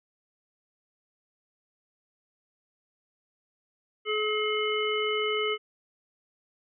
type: harmonic tone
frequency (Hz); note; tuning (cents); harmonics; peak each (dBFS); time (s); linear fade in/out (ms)
426.9; G#4; +48; 1 / 3 / 5 / 7; -28 / -33 / -32 / -32; 4.05-5.58; 50
effects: none